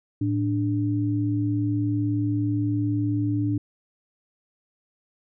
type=tone pair together; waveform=sine; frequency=110.12 / 293.7 Hz; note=A2 / D4; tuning=+2 / 0 cents; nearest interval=octave + perfect fourth; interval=1698 cents; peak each=-24 dBFS; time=0.21-3.58 s; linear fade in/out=5 ms; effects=none